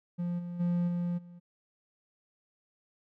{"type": "tone with level steps", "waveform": "triangle", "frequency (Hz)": 174.61, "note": "F3", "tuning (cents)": 0, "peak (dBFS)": [-28, -34, -24, -27, -45], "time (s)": [0.18, 1.4], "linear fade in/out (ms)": 20, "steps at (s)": [0.38, 0.59, 0.87, 1.17], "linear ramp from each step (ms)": 20, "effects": []}